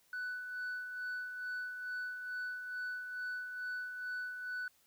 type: tone with tremolo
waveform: sine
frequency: 1490 Hz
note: F#6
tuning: 12 cents sharp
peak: -34 dBFS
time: 0.13-4.68 s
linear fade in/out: 2 ms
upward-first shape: sine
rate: 2.3 Hz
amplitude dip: 55%
effects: tanh soft clip ceiling -36 dBFS + white hiss -70 dBFS RMS until 4.86 s